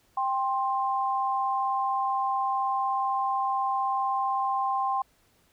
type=tone pair together; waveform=sine; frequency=789 / 1053.2 Hz; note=G5 / C6; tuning=+11 / +11 cents; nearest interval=perfect fourth; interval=500 cents; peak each=-27 dBFS; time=0.17-5.02 s; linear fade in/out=5 ms; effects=pink hiss -65 dBFS RMS until 5.52 s